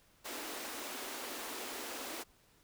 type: high-pass noise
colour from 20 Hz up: pink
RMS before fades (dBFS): -43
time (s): 0.24-2.24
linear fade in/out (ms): 20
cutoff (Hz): 250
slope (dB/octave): 48
effects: pink hiss -67 dBFS RMS until 2.63 s